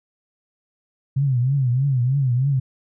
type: tone with vibrato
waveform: sine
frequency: 130.81 Hz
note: C3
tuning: in tune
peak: -16 dBFS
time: 1.16-2.6 s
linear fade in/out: 10 ms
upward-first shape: triangle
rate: 3.2 Hz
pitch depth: 170 cents each way
effects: none